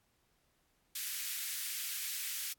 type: high-pass noise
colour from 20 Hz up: white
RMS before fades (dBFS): -39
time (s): 0.95-2.53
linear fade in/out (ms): 5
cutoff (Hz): 1700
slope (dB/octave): 24
effects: pink hiss -75 dBFS RMS until 2.58 s + AAC 64 kbps